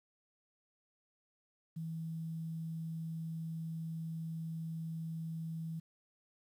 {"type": "tone with quantisation", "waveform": "sine", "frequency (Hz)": 162.5, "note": "E3", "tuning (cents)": -24, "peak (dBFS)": -38, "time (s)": [1.76, 5.8], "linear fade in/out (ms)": 10, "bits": 11, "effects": []}